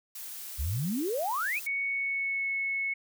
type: noise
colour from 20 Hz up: blue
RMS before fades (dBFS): -41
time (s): 0.15-1.67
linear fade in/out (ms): 5
type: exponential sweep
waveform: sine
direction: up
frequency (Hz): 61 to 2700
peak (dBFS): -28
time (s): 0.58-1.6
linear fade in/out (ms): 20
type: tone with pitch glide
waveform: sine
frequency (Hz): 2224 to 2198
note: C#7 to C#7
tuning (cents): +5 to -15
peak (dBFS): -28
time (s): 1.66-2.94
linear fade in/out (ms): 10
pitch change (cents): -20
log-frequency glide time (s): 1.83-2.48
effects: none